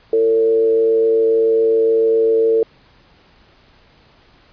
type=tone with frequency modulation; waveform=sine; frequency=450.9 Hz; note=A4; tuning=42 cents sharp; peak=-11 dBFS; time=0.13-2.63 s; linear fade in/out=2 ms; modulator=112 Hz; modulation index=0.36; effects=pink hiss -51 dBFS RMS until 4.52 s + resampled to 11025 Hz